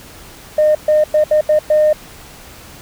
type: tone bursts at uneven times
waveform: sine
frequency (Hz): 610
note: D#5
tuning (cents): -34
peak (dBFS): -7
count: 6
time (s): 0.58-0.75 / 0.88-1.04 / 1.14-1.24 / 1.31-1.41 / 1.49-1.59 / 1.7-1.93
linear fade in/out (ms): 5
effects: tanh soft clip ceiling -5 dBFS + pink hiss -38 dBFS RMS until 2.81 s